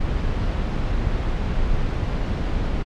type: noise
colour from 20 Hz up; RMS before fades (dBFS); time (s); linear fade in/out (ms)
brown; -22; 0-2.83; 10
effects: low-pass 4000 Hz 12 dB/octave + AAC 64 kbps